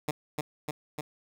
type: tone with echo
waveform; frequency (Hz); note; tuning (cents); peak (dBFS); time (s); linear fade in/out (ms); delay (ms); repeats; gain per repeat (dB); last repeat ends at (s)
10% pulse; 150.2; D3; +39; -19; 0.08-0.11; 5; 300; 3; -2; 1.01
effects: none